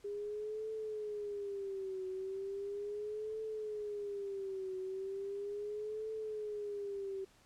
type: tone with vibrato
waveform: sine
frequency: 405.3 Hz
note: G#4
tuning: 42 cents flat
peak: -38 dBFS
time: 0.04-7.25 s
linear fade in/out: 10 ms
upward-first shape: triangle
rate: 0.37 Hz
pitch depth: 140 cents each way
effects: pink hiss -66 dBFS RMS until 7.45 s + low-pass 10000 Hz 12 dB/octave